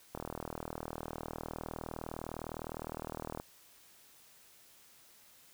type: click train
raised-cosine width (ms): 1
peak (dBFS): -25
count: 130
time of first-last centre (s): 0.15-3.399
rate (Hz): 39.7
effects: white hiss -61 dBFS RMS until 5.53 s